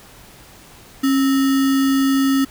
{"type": "tone with sample-and-hold", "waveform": "sine", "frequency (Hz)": 271.1, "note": "C#4", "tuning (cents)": -38, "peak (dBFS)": -13, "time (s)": [1.03, 2.45], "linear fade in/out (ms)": 10, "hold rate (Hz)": 1575, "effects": ["pink hiss -44 dBFS RMS until 2.5 s"]}